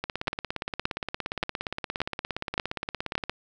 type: two click trains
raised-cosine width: 0.3 ms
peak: -9 / -14 dBFS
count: 6 / 57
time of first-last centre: 0.28-3.154 / 0.04-3.296 s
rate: 1.74 / 17.2 Hz
effects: none